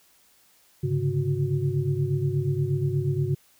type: tone cluster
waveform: sine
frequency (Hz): 102 / 137.1 / 145.5 / 366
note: G#2 / C#3 / D3 / F#4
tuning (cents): -31 / -19 / -16 / -19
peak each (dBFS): -30 / -25 / -28 / -31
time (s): 0.83-3.35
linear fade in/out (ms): 10
effects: white hiss -60 dBFS RMS until 3.59 s